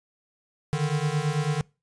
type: beating tone pair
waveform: square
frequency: 145.4 / 154.5 Hz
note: D3 / D#3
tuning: -17 / -12 cents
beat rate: 9.1 Hz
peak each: -27 dBFS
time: 0.73-1.61 s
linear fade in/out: 0 ms
effects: noise-tail reverb RT60 0.3 s tail -25 dB re dry + resampled to 22050 Hz